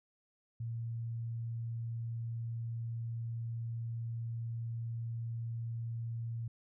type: tone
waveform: sine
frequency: 115.6 Hz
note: A#2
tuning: 14 cents flat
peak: -36 dBFS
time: 0.6-6.48 s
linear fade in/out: 5 ms
effects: none